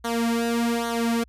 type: tone with flanger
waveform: sawtooth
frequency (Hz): 233.1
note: A#3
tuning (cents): 0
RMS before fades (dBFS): -24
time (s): 0.04-1.24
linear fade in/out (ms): 10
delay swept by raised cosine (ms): 0.39 to 3.39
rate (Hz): 1.2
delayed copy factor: -0.8
effects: added 60 Hz sine -51 dBFS peak until 1.28 s + resampled to 32000 Hz